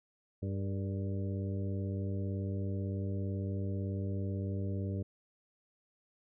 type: harmonic tone with a mistuned harmonic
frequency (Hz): 98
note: G2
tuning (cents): 0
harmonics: 1 / 2 / 3 / 4 / 5 / 6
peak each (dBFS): -34 / -40 / -44 / -46 / -48 / -50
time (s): 0.42-5.03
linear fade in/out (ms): 10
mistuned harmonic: 5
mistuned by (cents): -53
effects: none